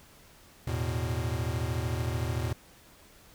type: chord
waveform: square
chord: E suspended fourth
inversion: none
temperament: equal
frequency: 82.41 / 110 / 123.47 Hz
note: E2 / A2 / B2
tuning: 0 / 0 / 0 cents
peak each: -34 dBFS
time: 0.67-2.53 s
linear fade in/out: 5 ms
effects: pink hiss -56 dBFS RMS until 3.34 s